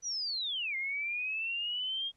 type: linear two-way sweep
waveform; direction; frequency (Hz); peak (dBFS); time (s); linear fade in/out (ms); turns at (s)
sine; down then up; 5990 to 2093 to 3260; -32; 0.02-2.12; 50; 0.76
effects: pink hiss -73 dBFS RMS until 2.16 s + low-pass 9000 Hz 12 dB/octave